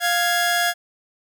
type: tone pair together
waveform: sawtooth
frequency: 700 / 1664.9 Hz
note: F5 / G#6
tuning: +4 / +4 cents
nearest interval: octave + minor third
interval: 1500 cents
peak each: -17 dBFS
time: 0-0.74 s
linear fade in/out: 50 ms
effects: none